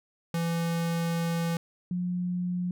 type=tone pair in turn; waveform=square / sine; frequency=167.8 / 178.77 Hz; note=E3 / F3; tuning=+31 / +41 cents; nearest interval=minor second; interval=110 cents; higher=second; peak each=-27 dBFS; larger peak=neither; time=0.34-1.57 / 1.91-2.71 s; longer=first; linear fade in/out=2 ms; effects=none